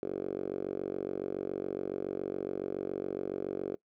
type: tone with band-pass filter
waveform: 5% pulse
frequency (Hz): 47.15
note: F#1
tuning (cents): +33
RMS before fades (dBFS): -36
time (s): 0.03-3.75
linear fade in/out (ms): 0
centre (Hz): 400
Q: 3.2
effects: noise-tail reverb RT60 0.1 s tail -21 dB re dry